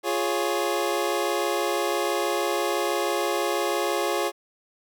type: chord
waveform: 25% pulse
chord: Db major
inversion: first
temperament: equal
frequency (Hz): 349.2 / 415.3 / 554.4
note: F4 / Ab4 / Db5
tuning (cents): 0 / 0 / 0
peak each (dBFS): -24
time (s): 0.03-4.32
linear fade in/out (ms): 50
effects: none